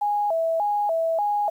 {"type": "tone with vibrato", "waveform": "sine", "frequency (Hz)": 736, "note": "F#5", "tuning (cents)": -9, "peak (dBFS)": -20, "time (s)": [0.01, 1.5], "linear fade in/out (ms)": 10, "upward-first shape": "square", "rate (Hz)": 1.7, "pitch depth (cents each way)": 200, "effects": ["9-bit"]}